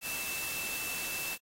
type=tone in noise; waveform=sine; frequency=2652 Hz; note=E7; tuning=10 cents sharp; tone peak=-38 dBFS; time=0.01-1.38 s; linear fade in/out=50 ms; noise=white; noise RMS=-38 dBFS; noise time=0.01-1.38 s; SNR=-3 dB; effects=AAC 48 kbps